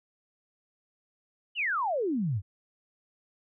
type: exponential sweep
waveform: sine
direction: down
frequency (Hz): 3080 to 87.31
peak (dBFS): -26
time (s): 1.55-2.42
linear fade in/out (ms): 50
effects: none